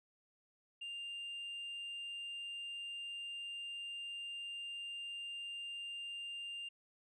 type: tone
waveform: sine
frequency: 2797 Hz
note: F7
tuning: 2 cents sharp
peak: -40 dBFS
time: 0.81-6.69 s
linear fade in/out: 10 ms
effects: tanh soft clip ceiling -41 dBFS